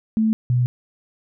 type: tone pair in turn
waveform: sine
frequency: 220 / 123.47 Hz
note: A3 / B2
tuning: 0 / 0 cents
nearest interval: minor seventh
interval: 1000 cents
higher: first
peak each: -15 dBFS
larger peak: neither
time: 0.17-0.33 / 0.5-0.66 s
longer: neither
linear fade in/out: 0 ms
effects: none